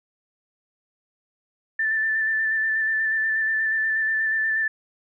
sine tone with vibrato, 1767 Hz, A6, 7 cents sharp, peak -20 dBFS, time 1.79-4.68 s, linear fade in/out 5 ms, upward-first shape square, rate 8.3 Hz, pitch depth 16 cents each way, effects none

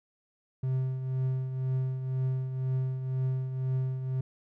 triangle tone with tremolo, 130.4 Hz, C3, 5 cents flat, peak -23 dBFS, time 0.63-4.21 s, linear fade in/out 5 ms, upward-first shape triangle, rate 2 Hz, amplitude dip 60%, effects none

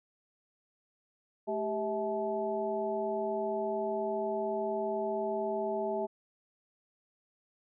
harmonic tone with a mistuned harmonic, 215.7 Hz, A3, 34 cents flat, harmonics 1 / 2 / 3 / 4, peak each -40 / -34 / -34 / -38 dBFS, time 1.47-6.07 s, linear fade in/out 20 ms, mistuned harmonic 2, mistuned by -150 cents, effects none

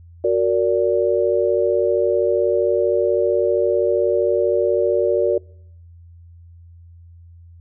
sine chord, Gb augmented, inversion none, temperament just, 370 / 462.5 / 578.1 Hz, Gb4 / Bb4 / D5, 0 / -14 / -27 cents, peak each -19 dBFS, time 0.24-5.38 s, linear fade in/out 5 ms, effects noise-tail reverb RT60 0.7 s tail -25 dB re dry + added 85 Hz sine -41 dBFS peak until 7.6 s

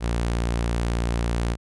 sawtooth tone, 58.27 Hz, A#1, in tune, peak -18 dBFS, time 0-1.57 s, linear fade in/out 50 ms, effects resampled to 24000 Hz

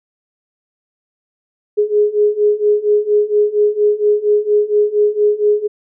sine beating tone pair, 415.3 / 419.6 Hz, G#4 / G#4, 0 / +18 cents, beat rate 4.3 Hz, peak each -15 / -13 dBFS, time 1.77-5.68 s, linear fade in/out 20 ms, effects none

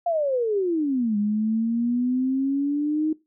sine exponential two-way sweep, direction down then up, 707 to 204.7 to 315 Hz, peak -20 dBFS, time 0.06-3.13 s, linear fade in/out 5 ms, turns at 1.17 s, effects noise-tail reverb RT60 0.2 s tail -19 dB re dry

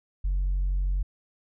sine tone, 46.25 Hz, F#1, in tune, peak -21 dBFS, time 0.24-1.03 s, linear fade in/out 10 ms, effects tanh soft clip ceiling -21 dBFS

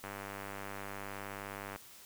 click train, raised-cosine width 0.5 ms, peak -27 dBFS, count 172, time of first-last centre 0.04-1.76 s, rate 99.4 Hz, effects white hiss -55 dBFS RMS until 2.05 s

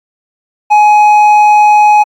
sine tone with hard clipping, 840 Hz, G#5, 19 cents sharp, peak -4 dBFS, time 0.7-2.04 s, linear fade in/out 20 ms, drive 5 dB, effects AAC 64 kbps

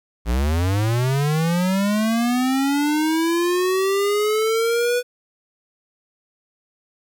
square linear sweep, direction up, 54.3 to 493.9 Hz, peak -18 dBFS, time 0.25-5.03 s, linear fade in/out 50 ms, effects 10-bit

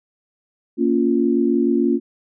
sine chord, Bb minor, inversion none, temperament just, 233.1 / 279.7 / 349.6 Hz, Bb3 / Db4 / F4, 0 / +16 / +2 cents, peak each -19 dBFS, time 0.77-2 s, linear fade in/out 50 ms, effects none

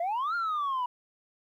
sine exponential two-way sweep, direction up then down, 660 to 1420 to 966 Hz, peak -25 dBFS, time 0-0.86 s, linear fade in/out 5 ms, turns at 0.35 s, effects tanh soft clip ceiling -26 dBFS + 11-bit

